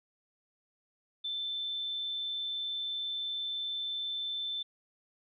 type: tone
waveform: sine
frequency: 3537 Hz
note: A7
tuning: 8 cents sharp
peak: -33 dBFS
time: 1.24-4.63 s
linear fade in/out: 10 ms
effects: none